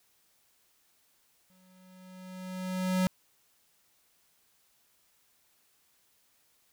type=tone with exponential growth; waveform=square; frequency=185 Hz; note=F#3; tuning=in tune; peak=-24 dBFS; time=1.5-3.07 s; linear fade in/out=0 ms; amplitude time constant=340 ms; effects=white hiss -69 dBFS RMS until 6.72 s